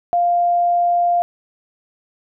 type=tone; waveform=sine; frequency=698.5 Hz; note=F5; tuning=in tune; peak=-13 dBFS; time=0.13-1.22 s; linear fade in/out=0 ms; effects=none